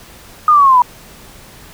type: linear sweep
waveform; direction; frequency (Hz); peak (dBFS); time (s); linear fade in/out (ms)
sine; down; 1244.5 to 960; -5; 0.48-0.82; 2
effects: pink hiss -39 dBFS RMS until 1.73 s